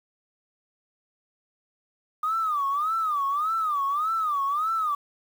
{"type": "tone with vibrato", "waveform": "sine", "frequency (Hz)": 1212, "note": "D#6", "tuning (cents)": -46, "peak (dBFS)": -22, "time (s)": [2.23, 4.95], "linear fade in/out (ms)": 5, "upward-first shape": "sine", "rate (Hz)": 1.7, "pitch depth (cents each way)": 170, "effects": ["tanh soft clip ceiling -18 dBFS", "8-bit"]}